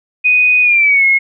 sine tone with pitch glide, 2489 to 2167 Hz, D#7 to C#7, 0 to -40 cents, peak -7 dBFS, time 0.24-1.19 s, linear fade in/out 20 ms, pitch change -240 cents, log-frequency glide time 0.62-1.05 s, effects none

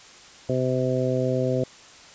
harmonic tone, 128.4 Hz, C3, 32 cents flat, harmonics 1 / 2 / 3 / 4 / 5, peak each -26 / -28 / -28 / -26 / -30 dBFS, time 0.49-1.64 s, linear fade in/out 5 ms, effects white hiss -47 dBFS RMS until 2.14 s + resampled to 16000 Hz

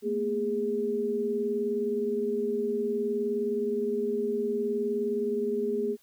sine tone cluster, 221.8 / 241.2 / 411.9 Hz, A3 / B3 / G#4, +14 / -41 / -14 cents, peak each -34 / -35 / -27 dBFS, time 0.02-5.97 s, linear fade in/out 50 ms, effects white hiss -64 dBFS RMS until 6.02 s

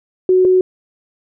sine tone pair in turn, 370 / 370 Hz, F#4 / F#4, 0 / 0 cents, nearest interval unison, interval 0 cents, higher neither, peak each -8 dBFS, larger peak neither, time 0.29-0.45 / 0.45-0.61 s, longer neither, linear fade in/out 2 ms, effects none

